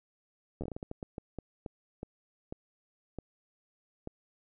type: slowing click train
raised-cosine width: 2 ms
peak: -25 dBFS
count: 17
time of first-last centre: 0.61-4.074 s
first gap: 11 ms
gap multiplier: 1.34
effects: none